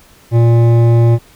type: tone with hard clipping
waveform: sine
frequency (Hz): 116.9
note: A#2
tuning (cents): +5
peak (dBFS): -8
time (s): 0.31-1.19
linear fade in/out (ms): 50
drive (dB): 12
effects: pink hiss -45 dBFS RMS until 1.35 s